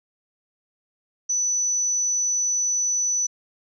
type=tone; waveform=sine; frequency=5970 Hz; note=F#8; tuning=15 cents sharp; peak=-20 dBFS; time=1.29-3.27 s; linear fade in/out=10 ms; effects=none